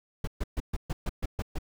brown noise bursts, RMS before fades -29 dBFS, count 9, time 0.24-1.586 s, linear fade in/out 5 ms, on 34 ms, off 130 ms, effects none

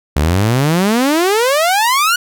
sawtooth exponential sweep, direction up, 69 to 1480 Hz, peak -7 dBFS, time 0.16-2.16 s, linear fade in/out 5 ms, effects none

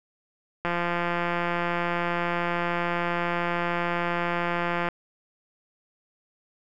click train, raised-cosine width 0.5 ms, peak -12 dBFS, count 734, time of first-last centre 0.65-4.887 s, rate 173 Hz, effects none

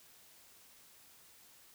silence, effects white hiss -61 dBFS RMS until 1.74 s

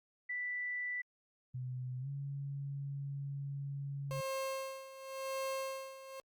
sine tone, 1975.5 Hz, B6, in tune, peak -36 dBFS, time 0.29-1.02 s, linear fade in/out 10 ms
sine tone with pitch glide, 126.8 to 139.88 Hz, B2 to C#3, +46 to +16 cents, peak -38 dBFS, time 1.54-4.21 s, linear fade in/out 10 ms, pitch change +170 cents, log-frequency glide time 2-2.08 s
30% pulse tone with tremolo, 534 Hz, C5, 35 cents sharp, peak -33 dBFS, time 4.11-6.2 s, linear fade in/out 0 ms, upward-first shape sine, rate 0.92 Hz, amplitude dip 80%
effects Opus 48 kbps

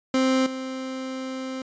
30% pulse tone with level steps, 261.6 Hz, C4, in tune, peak -16 / -27 dBFS, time 0.14-1.62 s, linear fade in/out 2 ms, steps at 0.46 s, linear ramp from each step 5 ms, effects resampled to 16000 Hz

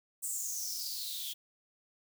blue noise with high-pass filter sweep, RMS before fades -38 dBFS, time 0.22-1.34 s, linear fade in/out 20 ms, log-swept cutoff 8200 to 3200 Hz, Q 7.5, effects none

